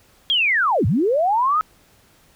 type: linear two-way sweep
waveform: sine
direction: down then up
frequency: 3322 to 82.1 to 1300 Hz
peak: -15 dBFS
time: 0.3-1.61 s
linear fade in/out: 0 ms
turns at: 0.86 s
effects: pink hiss -55 dBFS RMS until 2.35 s